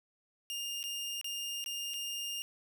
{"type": "tone with dropouts", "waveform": "sawtooth", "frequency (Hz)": 2817, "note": "F7", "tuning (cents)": 14, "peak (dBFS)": -33, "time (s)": [0.5, 2.42], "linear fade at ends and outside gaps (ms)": 0, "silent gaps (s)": [[0.829, 0.839], [1.213, 1.244], [1.641, 1.661], [1.936, 1.941]], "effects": []}